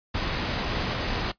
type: noise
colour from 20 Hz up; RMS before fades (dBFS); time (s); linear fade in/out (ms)
pink; -28; 0.14-1.32; 10
effects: noise-tail reverb RT60 0.1 s tail -17 dB re dry + resampled to 11025 Hz